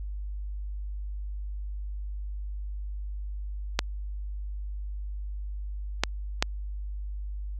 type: clicks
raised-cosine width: 0.2 ms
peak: -4 dBFS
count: 3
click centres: 3.791 / 6.036 / 6.425 s
effects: added 50 Hz sine -32 dBFS peak until 7.59 s